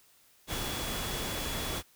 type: tone in noise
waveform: sine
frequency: 3384 Hz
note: G#7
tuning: 32 cents sharp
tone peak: -42 dBFS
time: 0.47-1.83 s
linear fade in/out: 50 ms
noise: pink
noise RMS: -35 dBFS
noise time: 0.47-1.83 s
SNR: -10 dB
effects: white hiss -63 dBFS RMS until 1.95 s